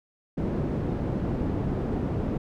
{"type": "low-pass noise", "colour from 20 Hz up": "white", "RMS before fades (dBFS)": -28, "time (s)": [0.37, 2.38], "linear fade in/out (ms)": 10, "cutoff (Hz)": 290, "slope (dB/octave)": 12, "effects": []}